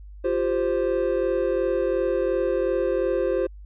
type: chord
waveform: triangle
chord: F suspended second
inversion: none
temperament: equal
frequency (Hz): 349.2 / 392 / 523.3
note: F4 / G4 / C5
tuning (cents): 0 / 0 / 0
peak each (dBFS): -24 / -24 / -22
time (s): 0.24-3.47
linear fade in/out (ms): 10
effects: added 50 Hz sine -39 dBFS peak until 3.65 s + resampled to 8000 Hz